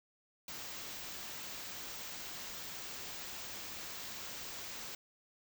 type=band-stop noise; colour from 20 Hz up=white; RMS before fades=-45 dBFS; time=0.48-4.95 s; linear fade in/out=2 ms; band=7700 to 15000 Hz; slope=48 dB/octave; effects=none